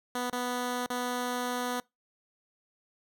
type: tone with dropouts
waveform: 10% pulse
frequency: 246.9 Hz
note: B3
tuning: in tune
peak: -22 dBFS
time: 0.15-1.8 s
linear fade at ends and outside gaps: 2 ms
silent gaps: 0.3-0.328 / 0.863-0.902 s
effects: noise-tail reverb RT60 0.2 s tail -24 dB re dry